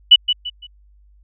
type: tone with echo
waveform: sine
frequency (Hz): 2960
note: F#7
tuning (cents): 0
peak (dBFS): -3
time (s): 0.11-0.16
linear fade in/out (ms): 10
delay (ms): 170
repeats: 3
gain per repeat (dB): -10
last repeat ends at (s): 0.67
effects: added 50 Hz sine -48 dBFS peak until 1.23 s